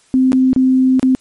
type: tone with dropouts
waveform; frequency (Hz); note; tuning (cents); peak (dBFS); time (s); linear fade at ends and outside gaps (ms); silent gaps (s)
sine; 259.5; C4; -14; -8; 0.14-1.15; 0; 0.32-0.33 / 0.531-0.562 / 0.995-1.029
effects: white hiss -52 dBFS RMS until 1.2 s + MP3 48 kbps